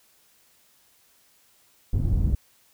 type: low-pass noise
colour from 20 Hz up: pink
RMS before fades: -22 dBFS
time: 1.93-2.35 s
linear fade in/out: 5 ms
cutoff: 120 Hz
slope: 12 dB/octave
effects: white hiss -61 dBFS RMS until 2.73 s